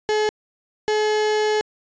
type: tone pair in turn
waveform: 35% pulse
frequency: 426.7 / 426.7 Hz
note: G#4 / G#4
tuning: +47 / +47 cents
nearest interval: unison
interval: 0 cents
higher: neither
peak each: -16 dBFS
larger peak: neither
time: 0.09-0.29 / 0.88-1.61 s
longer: second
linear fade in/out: 0 ms
effects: resampled to 16000 Hz